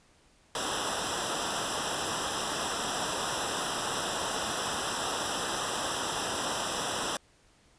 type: noise with comb filter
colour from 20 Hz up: pink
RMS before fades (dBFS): -32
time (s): 0.55-7.17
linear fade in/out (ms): 2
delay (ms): 0.45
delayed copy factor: -0.95
effects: pink hiss -63 dBFS RMS until 7.78 s + resampled to 22050 Hz